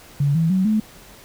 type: tone with pitch steps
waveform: sine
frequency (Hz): 142.4 / 163.57 / 187.9 / 215.8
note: C#3 / E3 / F#3 / A3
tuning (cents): +47 / -13 / +27 / -33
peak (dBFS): -15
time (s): 0.2-0.8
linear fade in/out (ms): 5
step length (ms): 150
effects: pink hiss -45 dBFS RMS until 1.24 s